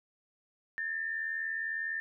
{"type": "tone pair together", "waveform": "sine", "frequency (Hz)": [1719, 1799], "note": ["A6", "A6"], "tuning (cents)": [-41, 38], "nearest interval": "minor second", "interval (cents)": 79, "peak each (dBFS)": [-40, -33], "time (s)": [0.78, 2], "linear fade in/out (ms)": 0, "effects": []}